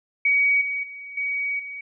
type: tone with level steps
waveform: sine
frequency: 2259 Hz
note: C#7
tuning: 32 cents sharp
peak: -16 / -24 / -35 / -23 / -32 dBFS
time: 0.25-1.81 s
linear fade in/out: 5 ms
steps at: 0.61 / 0.83 / 1.17 / 1.59 s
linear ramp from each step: 5 ms
effects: none